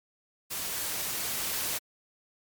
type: noise with level ramp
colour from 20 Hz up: white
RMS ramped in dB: -34 to -31 dBFS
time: 0.5-1.79 s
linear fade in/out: 20 ms
effects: MP3 96 kbps